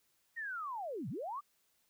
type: linear two-way sweep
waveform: sine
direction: down then up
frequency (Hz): 1893 to 107.2 to 1218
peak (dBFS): -38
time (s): 0.36-1.41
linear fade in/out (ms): 20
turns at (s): 1.09
effects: white hiss -75 dBFS RMS until 1.89 s